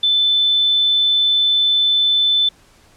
sine tone, 3520 Hz, A7, in tune, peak -12 dBFS, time 0.03-2.49 s, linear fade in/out 5 ms, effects pink hiss -51 dBFS RMS until 2.96 s + low-pass 10000 Hz 12 dB/octave

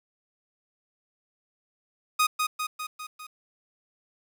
sawtooth tone with echo, 1244 Hz, D#6, 1 cent flat, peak -16 dBFS, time 2.19-2.27 s, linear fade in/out 10 ms, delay 200 ms, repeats 5, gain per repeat -4 dB, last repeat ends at 3.27 s, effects 9-bit

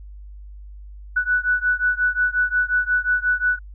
sine beating tone pair, 1480 / 1485.6 Hz, F#6 / F#6, 0 / +7 cents, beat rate 5.6 Hz, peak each -20 / -21 dBFS, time 1.16-3.59 s, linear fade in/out 10 ms, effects added 50 Hz sine -36 dBFS peak until 3.74 s

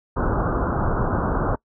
pink low-pass noise, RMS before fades -22 dBFS, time 0.16-1.56 s, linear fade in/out 10 ms, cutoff 1500 Hz, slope 96 dB/octave, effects noise-tail reverb RT60 0.1 s tail -23 dB re dry

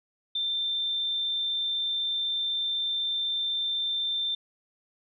sine tone, 3572 Hz, A7, 25 cents sharp, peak -26 dBFS, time 0.35-4.35 s, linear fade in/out 5 ms, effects none

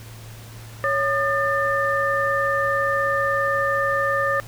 sine tone cluster, 555 / 1216 / 1785 Hz, C#5 / D#6 / A6, +2 / -40 / +24 cents, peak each -23 dBFS, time 0.84-4.4 s, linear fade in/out 0 ms, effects added 112 Hz sine -38 dBFS peak until 4.47 s + pink hiss -44 dBFS RMS until 4.47 s

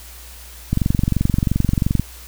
click train, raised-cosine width 5 ms, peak -4 dBFS, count 30, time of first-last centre 0.73-1.996 s, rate 22.9 Hz, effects added 60 Hz sine -39 dBFS peak until 2.27 s + white hiss -41 dBFS RMS until 2.27 s

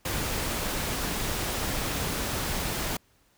pink noise, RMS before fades -30 dBFS, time 0.05-2.97 s, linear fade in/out 5 ms, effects pink hiss -65 dBFS RMS until 3.37 s

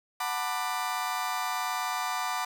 35% pulse chord, B minor seventh, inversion second, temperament just, 740.8 / 889 / 987.8 / 1185.3 Hz, F#5 / A5 / B5 / D6, +2 / +18 / 0 / +16 cents, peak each -33 / -35 / -33 / -32 dBFS, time 0.2-2.45 s, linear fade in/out 5 ms, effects none

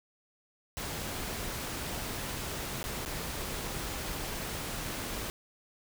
pink noise with dropouts, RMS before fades -37 dBFS, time 0.77-5.3 s, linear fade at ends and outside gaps 0 ms, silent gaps 2.829-2.84 / 3.051-3.06 s, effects none

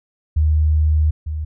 sine tone pair in turn, 77 / 77 Hz, D#2 / D#2, -17 / -17 cents, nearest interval unison, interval 0 cents, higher neither, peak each -12 / -21 dBFS, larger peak first, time 0.36-1.11 / 1.26-1.45 s, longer first, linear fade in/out 10 ms, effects none

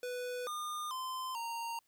square tone with pitch steps, 494.9 / 1213 / 1033 / 926 Hz, B4 / D#6 / C6 / A#5, +4 / -44 / -22 / -12 cents, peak -38 dBFS, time 0.03-1.79 s, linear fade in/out 2 ms, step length 440 ms, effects white hiss -75 dBFS RMS until 1.87 s

